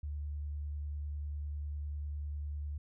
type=tone with vibrato; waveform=sine; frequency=73.42 Hz; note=D2; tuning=in tune; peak=-36 dBFS; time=0.03-2.78 s; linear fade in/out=5 ms; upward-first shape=square; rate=10 Hz; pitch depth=10 cents each way; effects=none